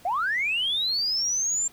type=linear sweep; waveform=sine; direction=up; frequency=659.3 to 7390 Hz; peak=-22 dBFS; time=0.05-1.68 s; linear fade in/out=5 ms; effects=tanh soft clip ceiling -18 dBFS + pink hiss -53 dBFS RMS until 1.72 s